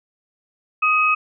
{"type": "tone pair together", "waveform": "sine", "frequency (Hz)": [1244.5, 2555], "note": ["D#6", "D#7"], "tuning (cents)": [0, 45], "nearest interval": "octave", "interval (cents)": 1245, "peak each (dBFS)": -17, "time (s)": [0.82, 1.15], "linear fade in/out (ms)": 10, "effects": []}